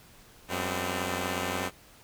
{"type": "tone cluster", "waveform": "5% pulse", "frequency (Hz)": [91.3, 199.3, 257.1], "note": ["F#2", "G3", "C4"], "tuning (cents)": [-23, 29, -30], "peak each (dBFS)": [-21, -26, -22], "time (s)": [0.48, 1.71], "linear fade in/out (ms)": 50, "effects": ["pink hiss -55 dBFS RMS until 2.03 s"]}